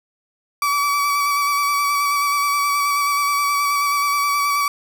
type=tone with vibrato; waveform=35% pulse; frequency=1147 Hz; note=D6; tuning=41 cents flat; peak=-15 dBFS; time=0.62-4.68 s; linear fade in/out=2 ms; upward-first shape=square; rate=9.4 Hz; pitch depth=16 cents each way; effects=none